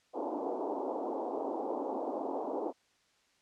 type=band-pass noise; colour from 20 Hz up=pink; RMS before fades=-36 dBFS; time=0.13-2.73 s; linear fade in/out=50 ms; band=270 to 940 Hz; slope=48 dB/octave; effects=white hiss -70 dBFS RMS until 3.41 s + low-pass 6000 Hz 12 dB/octave